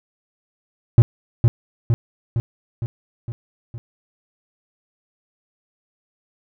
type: tone with echo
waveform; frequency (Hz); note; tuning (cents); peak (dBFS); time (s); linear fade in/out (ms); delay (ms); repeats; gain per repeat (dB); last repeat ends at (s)
triangle; 116.5; A#2; -1; -3; 0.98-1.02; 0; 460; 6; -4; 3.78
effects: none